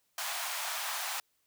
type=high-pass noise; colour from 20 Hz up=pink; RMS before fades=-36 dBFS; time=0.18-1.2 s; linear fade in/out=2 ms; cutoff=690 Hz; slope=48 dB/octave; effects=white hiss -75 dBFS RMS until 1.46 s